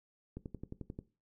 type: click train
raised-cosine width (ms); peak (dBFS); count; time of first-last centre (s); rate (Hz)
3; -29; 8; 0.37-0.989; 11.3
effects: noise-tail reverb RT60 0.3 s tail -17 dB re dry